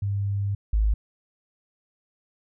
sine tone pair in turn, 100.1 / 53.06 Hz, G2 / G#1, +37 / +38 cents, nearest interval major seventh, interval 1099 cents, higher first, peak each -23 / -18 dBFS, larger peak second, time 0.02-0.55 / 0.73-0.94 s, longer first, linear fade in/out 5 ms, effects none

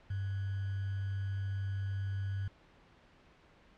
sine tone with sample-and-hold, 98 Hz, G2, in tune, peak -33 dBFS, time 0.1-2.48 s, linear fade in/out 5 ms, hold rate 1575 Hz, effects pink hiss -62 dBFS RMS until 3.77 s + low-pass 3000 Hz 12 dB/octave

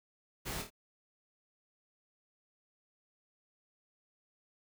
pink noise with echo, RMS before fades -40 dBFS, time 0.45-0.63 s, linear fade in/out 20 ms, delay 25 ms, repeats 3, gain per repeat -5 dB, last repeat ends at 0.705 s, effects none

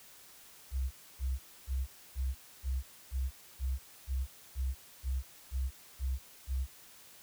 sine tone bursts, 65.41 Hz, C2, in tune, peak -30 dBFS, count 13, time 0.71-6.67 s, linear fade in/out 50 ms, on 200 ms, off 280 ms, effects white hiss -56 dBFS RMS until 7.22 s

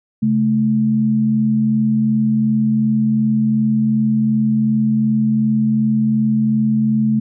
sine tone pair together, 135.1 / 217.8 Hz, C#3 / A3, -44 / -17 cents, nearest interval minor sixth, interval 827 cents, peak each -21 / -13 dBFS, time 0.22-7.2 s, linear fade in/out 10 ms, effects none

